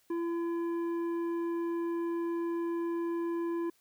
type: tone with tanh clipping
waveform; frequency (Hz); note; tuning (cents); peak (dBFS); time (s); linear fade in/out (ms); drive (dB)
triangle; 338.4; E4; +45; -32; 0.1-3.7; 5; 13
effects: white hiss -69 dBFS RMS until 3.8 s